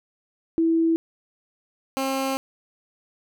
sine / 15% pulse tone pair in turn, 328.2 / 267.9 Hz, E4 / C4, -8 / +41 cents, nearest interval major third, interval 351 cents, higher first, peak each -17 dBFS, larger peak neither, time 0.58-0.96 / 1.97-2.37 s, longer second, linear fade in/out 0 ms, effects none

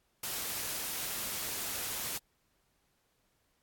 white noise, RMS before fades -37 dBFS, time 0.23-2.18 s, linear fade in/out 5 ms, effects pink hiss -75 dBFS RMS until 3.62 s + AAC 64 kbps

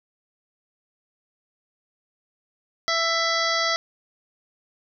harmonic tone, 664 Hz, E5, 12 cents sharp, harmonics 1 / 2 / 3 / 5 / 6 / 7 / 8 / 9, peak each -28 / -26 / -26 / -31 / -32 / -29 / -32 / -35 dBFS, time 2.88-3.76 s, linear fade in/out 0 ms, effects none

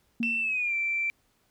sine tone with exponential decay, 232.7 Hz, A#3, 3 cents flat, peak -24 dBFS, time 0.2-0.58 s, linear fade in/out 5 ms, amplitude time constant 82 ms
sine tone with pitch glide, 2677 to 2344 Hz, E7 to D7, +26 to -4 cents, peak -25 dBFS, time 0.23-1.1 s, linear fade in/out 0 ms, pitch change -230 cents, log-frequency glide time 0.4-0.74 s
effects tanh soft clip ceiling -18 dBFS + pink hiss -69 dBFS RMS until 1.5 s

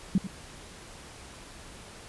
sine tone with echo, 190.8 Hz, G3, 47 cents flat, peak -19 dBFS, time 0.15-0.18 s, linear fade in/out 2 ms, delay 91 ms, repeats 1, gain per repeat -13 dB, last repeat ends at 0.271 s, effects pink hiss -47 dBFS RMS until 2.08 s + resampled to 24000 Hz

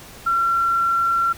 sine tone, 1363 Hz, F6, 43 cents flat, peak -16 dBFS, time 0.26-1.33 s, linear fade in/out 10 ms, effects pink hiss -41 dBFS RMS until 1.37 s

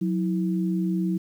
sine tone pair together, 182.68 / 325.5 Hz, F#3 / E4, -22 / -22 cents, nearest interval minor seventh, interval 1000 cents, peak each -23 / -28 dBFS, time 0.01-1.18 s, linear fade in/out 10 ms, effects 9-bit

